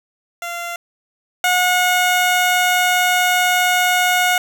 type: tone pair in turn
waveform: 15% pulse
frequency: 690 / 724.9 Hz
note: F5 / F#5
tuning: -21 / -36 cents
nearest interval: minor second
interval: 85 cents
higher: second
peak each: -18 / -7 dBFS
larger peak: second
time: 0.42-0.76 / 1.44-4.38 s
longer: second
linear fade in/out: 2 ms
effects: none